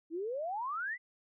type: exponential sweep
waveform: sine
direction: up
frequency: 310 to 2061 Hz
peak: -34 dBFS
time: 0.1-0.98 s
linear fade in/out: 50 ms
effects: none